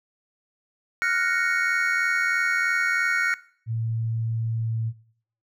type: chord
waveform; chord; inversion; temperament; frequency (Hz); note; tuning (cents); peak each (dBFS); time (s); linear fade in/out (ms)
triangle; Gb major seventh; third; equal; 1396.9 / 1480 / 1864.7 / 2217; F6 / Gb6 / Bb6 / Db7; 0 / 0 / 0 / 0; -25; 1.02-3.34; 0
type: tone with pitch glide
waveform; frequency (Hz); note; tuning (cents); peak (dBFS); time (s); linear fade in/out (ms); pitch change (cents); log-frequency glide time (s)
sine; 113.4 to 112.68; A#2 to A2; -47 to +42; -24; 3.66-4.93; 50; -11; 4.57-4.79
effects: noise-tail reverb RT60 0.6 s tail -20 dB re dry